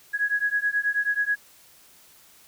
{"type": "beating tone pair", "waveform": "sine", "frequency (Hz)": [1661.2, 1670.5], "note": ["G#6", "G#6"], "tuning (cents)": [0, 10], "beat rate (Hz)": 9.3, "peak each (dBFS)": -25, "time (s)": [0.13, 1.36], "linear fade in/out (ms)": 20, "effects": ["white hiss -54 dBFS RMS until 2.47 s"]}